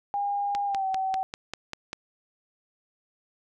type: tone with pitch glide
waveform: sine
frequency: 809 to 763.6 Hz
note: G#5 to G5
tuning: -46 to -46 cents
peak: -25 dBFS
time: 0.14-1.23 s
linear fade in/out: 0 ms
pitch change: -100 cents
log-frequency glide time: 0.66-0.86 s
type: click train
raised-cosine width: 0.2 ms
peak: -16 dBFS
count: 8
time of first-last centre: 0.55-1.931 s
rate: 5.07 Hz
effects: none